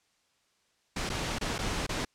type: noise with dropouts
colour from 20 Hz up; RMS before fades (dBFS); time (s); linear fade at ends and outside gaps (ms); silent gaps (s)
pink; -32; 0.96-2.05; 5; 1.093-1.099 / 1.386-1.411 / 1.582-1.588 / 1.866-1.891
effects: white hiss -71 dBFS RMS until 2.14 s + low-pass 7000 Hz 12 dB/octave